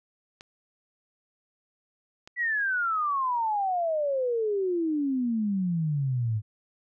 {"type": "clicks", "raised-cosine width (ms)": 0.2, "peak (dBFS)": -27, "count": 2, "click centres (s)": [0.409, 2.275]}
{"type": "exponential sweep", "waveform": "sine", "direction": "down", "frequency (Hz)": [1975.5, 104], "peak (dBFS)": -24, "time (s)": [2.36, 6.42], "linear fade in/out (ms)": 50}
{"effects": []}